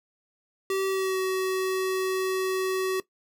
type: tone with pitch glide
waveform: square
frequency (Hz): 385.1 to 376.7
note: G4 to F#4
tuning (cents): -31 to +31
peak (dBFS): -25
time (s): 0.7-3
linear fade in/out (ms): 2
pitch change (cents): -38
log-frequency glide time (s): 0.88-1.18
effects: noise-tail reverb RT60 0.1 s tail -17 dB re dry